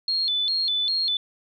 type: tone with vibrato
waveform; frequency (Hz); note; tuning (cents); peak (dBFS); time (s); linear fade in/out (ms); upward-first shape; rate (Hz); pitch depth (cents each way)
sine; 3858; B7; -41; -21; 0.08-1.17; 2; square; 2.5; 170
effects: none